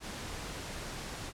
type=noise; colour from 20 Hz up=pink; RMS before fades=-41 dBFS; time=0-1.33 s; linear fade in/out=50 ms; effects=low-pass 9000 Hz 12 dB/octave